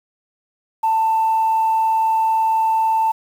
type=tone; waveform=sine; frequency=889 Hz; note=A5; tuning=18 cents sharp; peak=-13 dBFS; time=0.83-3.12 s; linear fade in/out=10 ms; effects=tanh soft clip ceiling -10 dBFS + 7-bit